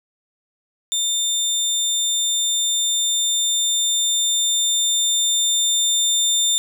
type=tone with level ramp; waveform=25% pulse; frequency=3600 Hz; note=A7; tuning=39 cents sharp; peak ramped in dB=-15 to -12 dBFS; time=0.92-6.58 s; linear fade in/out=0 ms; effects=none